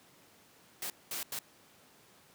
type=noise bursts at uneven times; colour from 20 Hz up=white; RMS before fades=-38 dBFS; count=3; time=0.82-0.9 / 1.11-1.23 / 1.32-1.39 s; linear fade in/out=2 ms; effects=pink hiss -61 dBFS RMS until 2.34 s + high-pass 150 Hz 12 dB/octave